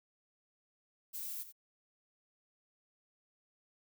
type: noise with echo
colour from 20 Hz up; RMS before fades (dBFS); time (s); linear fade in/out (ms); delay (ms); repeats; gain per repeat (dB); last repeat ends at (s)
violet; -42; 1.13-1.44; 20; 86; 1; -11; 1.526
effects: none